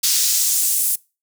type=noise with high-pass filter sweep; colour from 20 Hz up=pink; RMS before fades=-18 dBFS; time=0.03-0.96 s; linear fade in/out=10 ms; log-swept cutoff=4700 to 10000 Hz; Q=1.3; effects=noise-tail reverb RT60 0.3 s tail -24 dB re dry